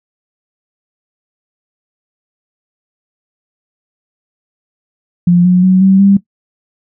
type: tone with pitch steps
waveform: sine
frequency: 175.4 / 180.75 / 186.26 / 191.94 / 197.79 Hz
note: F3 / F#3 / F#3 / G3 / G3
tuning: +8 / -40 / +12 / -36 / +16 cents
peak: -4 dBFS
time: 5.27-6.17 s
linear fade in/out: 5 ms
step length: 180 ms
effects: noise-tail reverb RT60 0.1 s tail -17 dB re dry